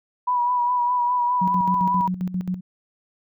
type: tone with vibrato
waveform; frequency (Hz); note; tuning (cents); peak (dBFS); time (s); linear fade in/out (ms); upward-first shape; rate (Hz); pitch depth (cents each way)
sine; 978; B5; -17; -18; 0.27-2.08; 10; sine; 4.9; 32
type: tone with tremolo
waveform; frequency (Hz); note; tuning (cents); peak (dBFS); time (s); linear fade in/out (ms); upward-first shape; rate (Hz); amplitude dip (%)
sine; 182.7; F#3; -22; -21; 1.41-2.61; 10; square; 7.5; 70
effects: none